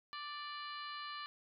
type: harmonic tone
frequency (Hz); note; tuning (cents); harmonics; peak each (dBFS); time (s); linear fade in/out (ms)
587.3; D5; 0; 2 / 3 / 4 / 5 / 6 / 7 / 8; -45 / -50 / -55 / -52 / -59 / -51 / -60; 0.13-1.26; 0
effects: none